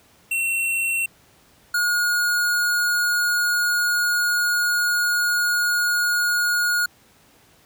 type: tone pair in turn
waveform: square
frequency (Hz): 2716 / 1438.8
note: F7 / F#6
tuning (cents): -49 / -49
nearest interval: major seventh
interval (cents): 1100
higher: first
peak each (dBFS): -21 / -19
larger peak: second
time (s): 0.31-1.06 / 1.74-6.86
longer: second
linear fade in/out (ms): 5
effects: pink hiss -55 dBFS RMS until 7.65 s + high-pass 60 Hz 12 dB/octave